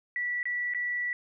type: tone with dropouts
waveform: sine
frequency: 1954 Hz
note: B6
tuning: 19 cents flat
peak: -28 dBFS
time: 0.16-1.13 s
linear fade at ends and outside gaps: 1 ms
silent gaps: 0.43-0.455 / 0.737-0.747 s
effects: none